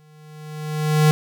square tone with exponential growth, 153 Hz, D#3, 29 cents flat, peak -11 dBFS, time 0-1.11 s, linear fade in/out 0 ms, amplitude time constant 240 ms, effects none

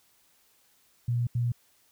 sine tone bursts at uneven times, 120 Hz, B2, 49 cents flat, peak -24 dBFS, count 2, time 1.08-1.27 / 1.35-1.52 s, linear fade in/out 5 ms, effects white hiss -65 dBFS RMS until 1.91 s

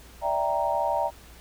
sine chord, E half-diminished seventh, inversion third, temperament equal, 587.3 / 659.3 / 784 / 932.3 Hz, D5 / E5 / G5 / Bb5, 0 / 0 / 0 / 0 cents, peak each -29 / -29 / -29 / -27 dBFS, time 0.21-1.11 s, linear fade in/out 50 ms, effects added 60 Hz sine -49 dBFS peak until 1.4 s + pink hiss -51 dBFS RMS until 1.4 s

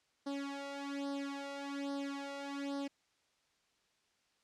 sawtooth tone with flanger, 279.8 Hz, C#4, 16 cents sharp, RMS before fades -41 dBFS, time 0.26-2.88 s, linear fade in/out 10 ms, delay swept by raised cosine 0.2 to 1.5 ms, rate 1.2 Hz, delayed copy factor +0.95, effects white hiss -75 dBFS RMS until 4.43 s + low-pass 6000 Hz 12 dB/octave

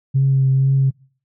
sine tone with vibrato, 134.5 Hz, C3, 48 cents sharp, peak -11 dBFS, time 0.14-0.91 s, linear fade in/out 20 ms, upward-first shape triangle, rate 2.1 Hz, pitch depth 22 cents each way, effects noise-tail reverb RT60 0.5 s tail -25 dB re dry + tanh soft clip ceiling -7 dBFS

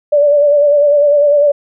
sine tone with vibrato, 581 Hz, D5, 19 cents flat, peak -6 dBFS, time 0.12-1.52 s, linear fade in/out 10 ms, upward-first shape sine, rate 10 Hz, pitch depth 40 cents each way, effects none

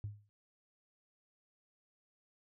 sine tone with exponential decay, 103.6 Hz, G#2, 4 cents flat, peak -34 dBFS, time 0.04-0.29 s, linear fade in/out 0 ms, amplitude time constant 53 ms, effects tanh soft clip ceiling -33 dBFS

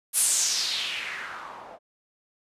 blue noise with low-pass filter sweep, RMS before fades -28 dBFS, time 0.13-1.79 s, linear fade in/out 50 ms, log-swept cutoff 11000 to 630 Hz, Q 3.3, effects resampled to 32000 Hz

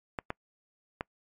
clicks, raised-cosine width 0.5 ms, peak -17 dBFS, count 3, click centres 0.188 / 0.304 / 1.009 s, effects noise-tail reverb RT60 0.1 s tail -26 dB re dry + MP3 48 kbps

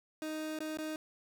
30% pulse tone with dropouts, 311.1 Hz, D#4, in tune, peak -34 dBFS, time 0.22-0.96 s, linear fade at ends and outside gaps 1 ms, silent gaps 0.589-0.604 / 0.773-0.786 s, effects none

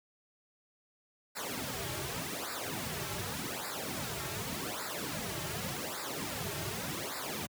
pink noise with flanger, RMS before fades -38 dBFS, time 1.35-7.47 s, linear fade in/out 20 ms, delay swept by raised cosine 0.32 to 4.12 ms, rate 0.86 Hz, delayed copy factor -0.9, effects high-pass 80 Hz 12 dB/octave

